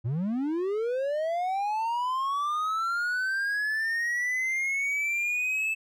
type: linear sweep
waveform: triangle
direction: up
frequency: 106.1 to 2633 Hz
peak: -24 dBFS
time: 0.04-5.75 s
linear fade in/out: 20 ms
effects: none